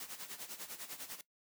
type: noise with tremolo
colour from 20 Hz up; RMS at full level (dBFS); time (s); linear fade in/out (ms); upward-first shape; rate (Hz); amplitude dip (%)
white; -44; 0-1.21; 2; sine; 10; 75
effects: noise-tail reverb RT60 0.1 s tail -18 dB re dry + high-pass 150 Hz 12 dB/octave